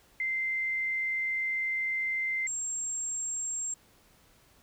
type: tone pair in turn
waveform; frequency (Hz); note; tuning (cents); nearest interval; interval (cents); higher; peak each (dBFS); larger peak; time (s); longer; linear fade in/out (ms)
sine; 2082 / 7512; C7 / A#8; -9 / +12; octave + minor seventh; 2221; second; -28 / -31; first; 0.2-2.47 / 2.47-3.74; first; 2
effects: pink hiss -62 dBFS RMS until 4.62 s